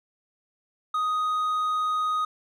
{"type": "tone with hard clipping", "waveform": "sine", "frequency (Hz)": 1248, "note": "D#6", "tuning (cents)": 5, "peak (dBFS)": -24, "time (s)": [0.94, 2.25], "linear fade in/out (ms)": 5, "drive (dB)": 3, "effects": []}